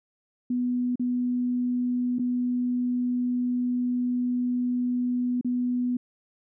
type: tone with dropouts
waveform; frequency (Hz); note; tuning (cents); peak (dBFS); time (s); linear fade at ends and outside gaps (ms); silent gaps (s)
sine; 246.9; B3; 0; -23; 0.5-5.97; 5; 0.957-0.995 / 2.186-2.193 / 5.412-5.446
effects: none